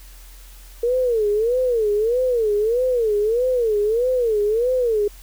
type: tone with vibrato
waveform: sine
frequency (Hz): 459.6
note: A#4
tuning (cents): -25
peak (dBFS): -16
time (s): 0.83-5.08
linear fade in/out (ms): 5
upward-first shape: sine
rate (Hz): 1.6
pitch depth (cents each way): 190
effects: added 43 Hz sine -40 dBFS peak until 5.22 s + white hiss -48 dBFS RMS until 5.22 s